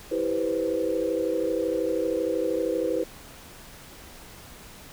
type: chord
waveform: sine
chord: C major seventh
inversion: first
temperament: just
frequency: 327 / 392.4 / 490.5 / 523.3 Hz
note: E4 / G4 / B4 / C5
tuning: -14 / +2 / -12 / 0 cents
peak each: -29 / -31 / -27 / -30 dBFS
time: 0.11-3.04 s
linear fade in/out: 10 ms
effects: pink hiss -46 dBFS RMS until 4.92 s